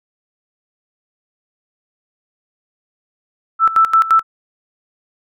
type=tone with tremolo; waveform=sine; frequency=1323 Hz; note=E6; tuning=6 cents sharp; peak=-7 dBFS; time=3.59-4.23 s; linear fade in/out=50 ms; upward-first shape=square; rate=5.8 Hz; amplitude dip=80%; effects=none